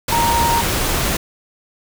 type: tone in noise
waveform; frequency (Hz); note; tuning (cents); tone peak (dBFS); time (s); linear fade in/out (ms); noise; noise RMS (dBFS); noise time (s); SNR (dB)
sine; 932.3; A#5; 0; -15; 0.12-0.61; 5; pink; -19; 0.08-1.17; +1
effects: none